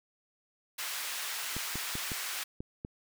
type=high-pass noise; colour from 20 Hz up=pink; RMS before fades=-37 dBFS; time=0.78-2.44 s; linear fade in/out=10 ms; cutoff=1400 Hz; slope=12 dB/octave
type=clicks; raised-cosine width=3 ms; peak=-25 dBFS; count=6; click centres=1.566 / 1.756 / 1.954 / 2.118 / 2.605 / 2.849 s
effects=none